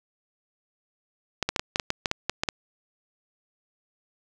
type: clicks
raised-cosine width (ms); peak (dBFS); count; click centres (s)
0.2; -7; 12; 1.427 / 1.49 / 1.562 / 1.595 / 1.759 / 1.798 / 1.904 / 2.058 / 2.114 / 2.296 / 2.435 / 2.488
effects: none